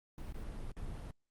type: noise with dropouts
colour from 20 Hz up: brown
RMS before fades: -42 dBFS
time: 0.18-1.11 s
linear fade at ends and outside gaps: 2 ms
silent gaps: 0.326-0.343 / 0.718-0.766 s
effects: Opus 32 kbps